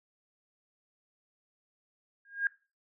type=tone with exponential growth; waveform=sine; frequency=1623 Hz; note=G#6; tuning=40 cents flat; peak=-22 dBFS; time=2.25-2.47 s; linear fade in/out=2 ms; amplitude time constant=47 ms; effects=noise-tail reverb RT60 0.3 s tail -20 dB re dry